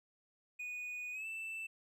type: tone with pitch glide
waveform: triangle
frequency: 2475 to 2653 Hz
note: D#7 to E7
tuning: -10 to +10 cents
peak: -39 dBFS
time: 0.59-1.67 s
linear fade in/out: 10 ms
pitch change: +120 cents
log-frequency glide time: 1.12-1.26 s
effects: none